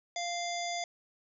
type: harmonic tone with a mistuned harmonic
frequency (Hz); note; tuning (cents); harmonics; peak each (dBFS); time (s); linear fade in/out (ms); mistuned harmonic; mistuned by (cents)
695; F5; -9; 1 / 3 / 5 / 7 / 9 / 10; -35 / -40 / -42 / -43 / -45 / -45; 0.16-0.84; 2; 10; -21
effects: none